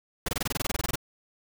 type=noise bursts; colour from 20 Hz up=pink; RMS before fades=-28 dBFS; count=15; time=0.26-0.957 s; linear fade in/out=5 ms; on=25 ms; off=23 ms; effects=none